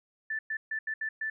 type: tone bursts at uneven times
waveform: sine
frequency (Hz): 1760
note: A6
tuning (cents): 0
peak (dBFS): -30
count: 6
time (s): 0.3-0.39 / 0.5-0.57 / 0.71-0.79 / 0.87-0.94 / 1.01-1.09 / 1.21-1.3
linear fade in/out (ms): 5
effects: none